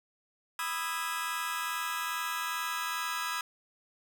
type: chord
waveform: sawtooth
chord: E major seventh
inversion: second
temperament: just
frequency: 988.9 / 1236.1 / 1318.5 / 1648.1 Hz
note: B5 / D#6 / E6 / G#6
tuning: +2 / -12 / 0 / -14 cents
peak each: -34 dBFS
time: 0.59-3.41 s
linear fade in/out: 2 ms
effects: none